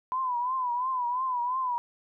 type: tone with vibrato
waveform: sine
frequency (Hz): 1002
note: B5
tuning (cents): +25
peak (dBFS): -26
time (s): 0.12-1.78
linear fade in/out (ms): 0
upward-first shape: triangle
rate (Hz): 2.9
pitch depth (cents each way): 100
effects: none